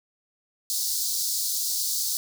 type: high-pass noise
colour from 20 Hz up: pink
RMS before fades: -27 dBFS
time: 0.7-2.17 s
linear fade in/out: 0 ms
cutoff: 4200 Hz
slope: 48 dB/octave
effects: none